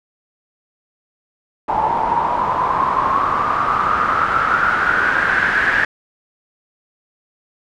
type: noise with low-pass filter sweep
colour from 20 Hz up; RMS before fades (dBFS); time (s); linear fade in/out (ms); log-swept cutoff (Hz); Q
white; -17; 1.68-5.85; 5; 870 to 1700; 9
effects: none